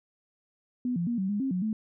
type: tone with pitch steps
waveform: sine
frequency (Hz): 247.8 / 171.9 / 237.3 / 190.6 / 205.3 / 267.7 / 182.1 / 217.6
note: B3 / F3 / A#3 / G3 / G#3 / C4 / F#3 / A3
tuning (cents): +6 / -27 / +31 / -48 / -20 / +40 / -27 / -19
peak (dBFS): -26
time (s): 0.85-1.73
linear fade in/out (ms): 2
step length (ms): 110
effects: none